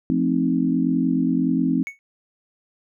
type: chord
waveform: sine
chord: F dominant seventh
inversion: none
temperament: equal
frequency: 174.61 / 220 / 261.6 / 311.1 Hz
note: F3 / A3 / C4 / Eb4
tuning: 0 / 0 / 0 / 0 cents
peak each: -24 / -26 / -20 / -25 dBFS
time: 0.1-1.83 s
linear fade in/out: 0 ms
type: tone with exponential decay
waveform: triangle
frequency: 2217 Hz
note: C#7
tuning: in tune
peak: -23 dBFS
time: 1.87-1.99 s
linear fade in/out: 0 ms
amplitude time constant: 26 ms
effects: none